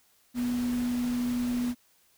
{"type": "tone in noise", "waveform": "sine", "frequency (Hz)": 244.3, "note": "B3", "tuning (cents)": -19, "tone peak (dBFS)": -26, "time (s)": [0.34, 1.75], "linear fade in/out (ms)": 50, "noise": "pink", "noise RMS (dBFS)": -42, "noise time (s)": [0.34, 1.75], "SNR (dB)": 13, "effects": ["white hiss -65 dBFS RMS until 2.17 s"]}